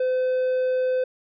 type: tone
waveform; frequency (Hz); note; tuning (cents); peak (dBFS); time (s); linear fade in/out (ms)
triangle; 511; C5; -41; -18; 0-1.04; 5
effects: resampled to 11025 Hz